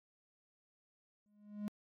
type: tone with exponential growth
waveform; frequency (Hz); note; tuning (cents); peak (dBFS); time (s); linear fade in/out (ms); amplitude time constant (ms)
triangle; 207.7; G#3; 0; -33; 1.26-1.68; 0; 91
effects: AAC 48 kbps